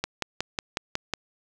click train, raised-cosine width 0.2 ms, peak -9 dBFS, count 7, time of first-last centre 0.04-1.137 s, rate 5.47 Hz, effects none

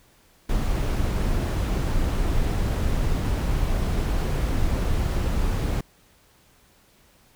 brown noise, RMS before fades -23 dBFS, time 0.49-5.81 s, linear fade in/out 5 ms, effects pink hiss -58 dBFS RMS until 7.35 s

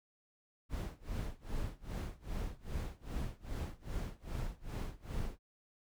brown noise with tremolo, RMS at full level -37 dBFS, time 0.69-5.39 s, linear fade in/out 50 ms, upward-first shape sine, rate 2.5 Hz, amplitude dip 95%, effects none

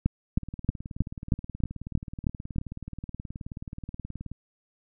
two click trains, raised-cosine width 5 ms, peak -10 / -24 dBFS, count 9 / 75, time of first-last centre 0.06-2.584 / 0.38-4.316 s, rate 3.17 / 18.8 Hz, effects none

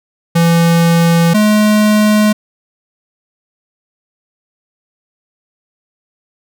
square tone pair in turn, 168.2 / 211.9 Hz, E3 / G#3, +35 / +35 cents, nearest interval major third, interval 400 cents, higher second, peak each -8 / -8 dBFS, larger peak neither, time 0.35-1.34 / 1.34-2.33 s, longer neither, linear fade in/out 10 ms, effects none

